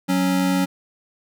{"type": "tone pair together", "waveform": "square", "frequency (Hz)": [184.6, 276.1], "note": ["F#3", "C#4"], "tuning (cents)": [-4, -7], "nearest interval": "perfect fifth", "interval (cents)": 697, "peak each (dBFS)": -21, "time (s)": [0.08, 0.66], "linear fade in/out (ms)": 20, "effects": []}